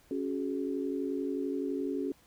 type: chord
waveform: sine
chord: C# suspended fourth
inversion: none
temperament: equal with one note detuned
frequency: 277.2 / 370 / 421.6 Hz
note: C#4 / F#4 / G#4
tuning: 0 / 0 / +26 cents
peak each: -33 / -36 / -37 dBFS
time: 0.11-2.12 s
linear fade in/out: 2 ms
effects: pink hiss -63 dBFS RMS until 2.26 s